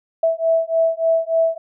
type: beating tone pair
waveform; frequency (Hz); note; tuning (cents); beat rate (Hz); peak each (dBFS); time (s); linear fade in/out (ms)
sine; 654 / 657.4; E5 / E5; -14 / -5; 3.4; -18; 0.23-1.58; 5
effects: none